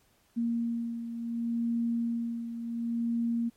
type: beating tone pair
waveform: sine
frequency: 233.1 / 233.79 Hz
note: A#3 / A#3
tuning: 0 / +5 cents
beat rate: 0.69 Hz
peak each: -29 / -36 dBFS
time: 0.36-3.5 s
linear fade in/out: 20 ms
effects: pink hiss -67 dBFS RMS until 3.56 s + MP3 64 kbps